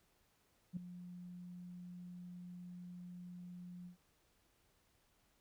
sine tone with ADSR envelope, 177.9 Hz, F3, 32 cents sharp, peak -35 dBFS, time 0.73-3.97 s, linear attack 38 ms, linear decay 4 ms, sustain -13 dB, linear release 110 ms, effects tanh soft clip ceiling -33 dBFS + pink hiss -75 dBFS RMS until 5.4 s

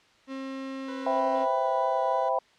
35% pulse tone, 267.5 Hz, C4, 38 cents sharp, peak -32 dBFS, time 0.27-1.47 s, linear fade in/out 50 ms
20% pulse tone with vibrato, 493.9 Hz, B4, in tune, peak -35 dBFS, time 0.88-2.29 s, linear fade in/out 5 ms, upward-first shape square, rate 3.2 Hz, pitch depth 10 cents each way
sine chord, C major seventh, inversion none, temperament equal, 523.3 / 659.3 / 784 / 987.8 Hz, C5 / E5 / G5 / B5, 0 / 0 / 0 / 0 cents, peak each -29 dBFS, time 1.06-2.39 s, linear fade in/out 5 ms
effects white hiss -60 dBFS RMS until 2.58 s + low-pass 4000 Hz 12 dB/octave

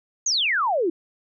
sine exponential sweep, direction down, 6800 to 313.4 Hz, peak -19 dBFS, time 0.26-0.9 s, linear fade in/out 5 ms, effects none

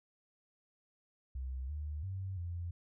sine tone with pitch steps, 64.9 / 75.1 / 95.4 / 86.6 Hz, C2 / D2 / G2 / F2, -13 / +39 / -47 / -14 cents, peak -37 dBFS, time 1.35-2.71 s, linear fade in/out 5 ms, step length 340 ms, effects none

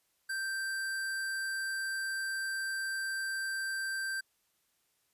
square tone, 1568 Hz, G6, in tune, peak -34 dBFS, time 0.29-4.21 s, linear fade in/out 10 ms, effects white hiss -75 dBFS RMS until 5.13 s + resampled to 32000 Hz

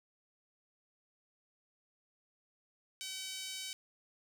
5% pulse tone with high-pass filter, 761 Hz, F#5, 48 cents sharp, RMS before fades -43 dBFS, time 3.01-3.73 s, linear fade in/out 0 ms, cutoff 2700 Hz, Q 1.6, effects none

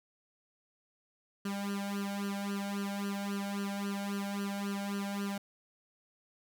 sawtooth tone with flanger, 200.1 Hz, G3, 36 cents sharp, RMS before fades -36 dBFS, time 1.45-5.38 s, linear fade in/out 5 ms, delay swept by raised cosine 0.67 to 1.36 ms, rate 3.7 Hz, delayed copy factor +1, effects none

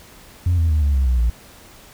sine tone with pitch steps, 88 / 82.11 / 76.61 / 71.48 / 66.69 / 62.23 / 58.06 Hz, F2 / E2 / D#2 / D2 / C2 / B1 / A#1, +14 / -6 / -26 / -46 / +34 / +14 / -6 cents, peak -12 dBFS, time 0.46-1.3 s, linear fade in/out 5 ms, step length 120 ms, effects tanh soft clip ceiling -12 dBFS + pink hiss -45 dBFS RMS until 1.93 s

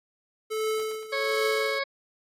square tone with tremolo, 435.7 Hz, A4, 17 cents flat, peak -25 dBFS, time 0.5-1.8 s, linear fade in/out 20 ms, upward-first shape triangle, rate 1.3 Hz, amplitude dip 85%
harmonic tone, 551 Hz, C#5, 11 cents flat, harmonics 1 / 2 / 3 / 4 / 6 / 7 / 8 / 9, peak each -30 / -34 / -35 / -31 / -44 / -40 / -40 / -41 dBFS, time 1.12-1.84 s, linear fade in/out 10 ms
effects AAC 48 kbps

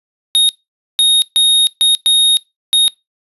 square tone bursts at uneven times, 3727 Hz, A#7, 1 cent flat, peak -8 dBFS, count 6, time 0.35-0.49 / 0.99-1.22 / 1.36-1.67 / 1.81-1.95 / 2.06-2.37 / 2.73-2.88 s, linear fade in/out 0 ms, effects noise-tail reverb RT60 0.2 s tail -24 dB re dry + resampled to 32000 Hz

